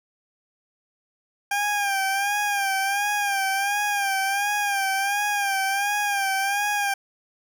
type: tone with vibrato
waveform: 20% pulse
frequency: 800 Hz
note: G5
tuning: 35 cents sharp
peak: -17 dBFS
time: 1.51-6.94 s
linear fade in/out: 5 ms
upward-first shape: sine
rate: 1.4 Hz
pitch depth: 60 cents each way
effects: none